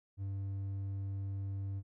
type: tone with hard clipping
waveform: sine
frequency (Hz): 98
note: G2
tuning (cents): 0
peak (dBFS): -37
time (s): 0.17-1.83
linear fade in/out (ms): 50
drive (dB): 3
effects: none